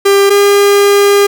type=tone pair in turn; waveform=45% pulse; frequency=397.6 / 403.8 Hz; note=G4 / G#4; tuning=+25 / -49 cents; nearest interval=unison; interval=26 cents; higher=second; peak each=-5 dBFS; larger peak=neither; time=0.05-0.3 / 0.3-1.27 s; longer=second; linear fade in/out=10 ms; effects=none